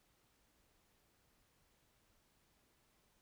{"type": "silence", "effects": ["pink hiss -75 dBFS RMS until 3.21 s"]}